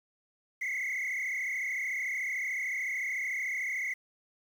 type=tone with frequency modulation; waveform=sine; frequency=2093 Hz; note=C7; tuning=in tune; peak=-28 dBFS; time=0.61-3.94 s; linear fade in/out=10 ms; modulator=33.6 Hz; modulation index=3.4; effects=tanh soft clip ceiling -30 dBFS + 9-bit